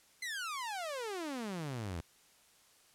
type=exponential sweep; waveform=sawtooth; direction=down; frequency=2092 to 77.78 Hz; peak=-34 dBFS; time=0.22-2.01 s; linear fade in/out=5 ms; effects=white hiss -65 dBFS RMS until 2.94 s + low-pass 11000 Hz 12 dB/octave